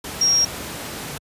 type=tone in noise; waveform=sine; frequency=5600 Hz; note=F8; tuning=4 cents sharp; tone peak=-14 dBFS; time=0.21-0.45 s; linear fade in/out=5 ms; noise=pink; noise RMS=-31 dBFS; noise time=0.04-1.18 s; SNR=+14 dB; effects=high-pass 80 Hz 12 dB/octave + resampled to 32000 Hz